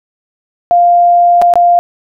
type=tone with dropouts; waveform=sine; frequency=698.5 Hz; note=F5; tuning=in tune; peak=-4 dBFS; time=0.71-1.79 s; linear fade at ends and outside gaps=0 ms; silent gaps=1.416-1.421 / 1.538-1.556 s; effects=none